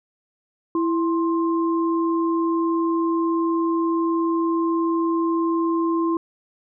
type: tone pair together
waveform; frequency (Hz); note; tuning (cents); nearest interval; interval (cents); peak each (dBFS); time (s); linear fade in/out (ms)
sine; 331.7 / 1053.1; E4 / C6; +11 / +11; octave + minor sixth; 2000; -19 / -26; 0.75-6.17; 2
effects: none